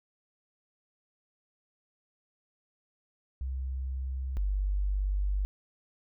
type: tone pair in turn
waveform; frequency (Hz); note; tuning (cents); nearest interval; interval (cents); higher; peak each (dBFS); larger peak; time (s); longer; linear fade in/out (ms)
sine; 65.41 / 48.87; C2 / G1; 0 / -5; perfect fourth; 505; first; -31 / -26; second; 3.41-4.37 / 4.37-5.45; second; 0
effects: none